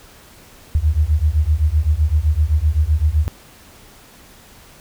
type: beating tone pair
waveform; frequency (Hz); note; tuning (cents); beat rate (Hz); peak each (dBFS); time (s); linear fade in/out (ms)
sine; 72.7 / 80.5; D2 / E2; -17 / -41; 7.8; -16; 0.75-3.28; 0
effects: pink hiss -45 dBFS RMS until 4.8 s